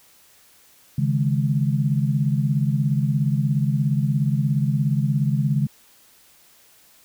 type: chord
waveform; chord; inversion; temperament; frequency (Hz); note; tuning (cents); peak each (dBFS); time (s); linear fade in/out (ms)
sine; C# suspended second; none; equal; 138.59 / 155.56 / 207.7; C#3 / D#3 / G#3; 0 / 0 / 0; -20 / -23 / -25; 0.98-5.67; 5
effects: white hiss -54 dBFS RMS until 7.04 s